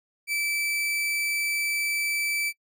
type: tone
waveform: 40% pulse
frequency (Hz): 2319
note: D7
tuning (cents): -22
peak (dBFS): -24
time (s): 0.27-2.53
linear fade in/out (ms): 50
effects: noise-tail reverb RT60 0.1 s tail -24 dB re dry